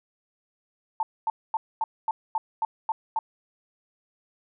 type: tone bursts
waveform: sine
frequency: 888 Hz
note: A5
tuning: 16 cents sharp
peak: -22 dBFS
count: 9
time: 1-3.19 s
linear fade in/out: 2 ms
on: 30 ms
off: 240 ms
effects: none